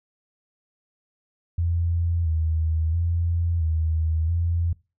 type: tone with vibrato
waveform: sine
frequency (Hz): 82.41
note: E2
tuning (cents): 0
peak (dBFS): -20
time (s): 1.58-4.73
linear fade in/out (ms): 5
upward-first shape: square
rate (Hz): 0.74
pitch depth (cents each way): 52
effects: noise-tail reverb RT60 0.3 s tail -23 dB re dry